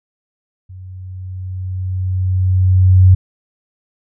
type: tone with level ramp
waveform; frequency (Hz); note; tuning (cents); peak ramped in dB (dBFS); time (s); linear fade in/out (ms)
sine; 92.8; F#2; +6; -31 to -3; 0.69-3.15; 10
effects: none